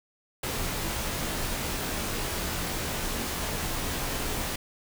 pink noise with comb filter, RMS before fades -31 dBFS, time 0.43-4.56 s, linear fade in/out 5 ms, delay 20 ms, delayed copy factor -0.6, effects none

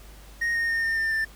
triangle tone with pitch steps, 1864.7 / 1847.5 / 1830.5 / 1813.7 / 1797 / 1780.5 Hz, A#6 / A#6 / A#6 / A#6 / A6 / A6, 0 / -16 / -32 / -48 / +36 / +20 cents, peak -21 dBFS, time 0.41-1.25 s, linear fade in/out 10 ms, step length 140 ms, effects added 50 Hz sine -45 dBFS peak until 1.35 s + pink hiss -51 dBFS RMS until 1.35 s

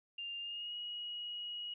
sine tone with pitch glide, 2799 to 2899 Hz, F7 to F#7, +3 to -36 cents, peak -40 dBFS, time 0.18-1.74 s, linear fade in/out 5 ms, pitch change +61 cents, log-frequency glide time 0.4-0.75 s, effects none

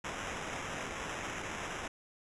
violet noise with sample-and-hold, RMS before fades -40 dBFS, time 0.04-1.88 s, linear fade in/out 5 ms, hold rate 4410 Hz, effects resampled to 22050 Hz

